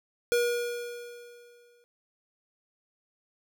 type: tone with exponential decay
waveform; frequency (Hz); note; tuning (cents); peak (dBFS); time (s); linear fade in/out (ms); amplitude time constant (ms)
square; 479.5; A#4; +49; -22; 0.32-1.84; 0; 330
effects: none